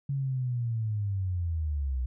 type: linear sweep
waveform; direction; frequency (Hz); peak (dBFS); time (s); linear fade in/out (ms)
sine; down; 140.5 to 60.9; -27; 0.09-2.06; 5
effects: none